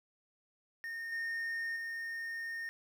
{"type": "tone with level steps", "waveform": "triangle", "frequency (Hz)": 1834, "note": "A#6", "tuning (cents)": -29, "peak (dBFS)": [-37, -33, -36], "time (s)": [0.84, 2.69], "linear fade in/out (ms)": 0, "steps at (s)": [1.12, 1.76], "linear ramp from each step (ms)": 5, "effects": ["10-bit"]}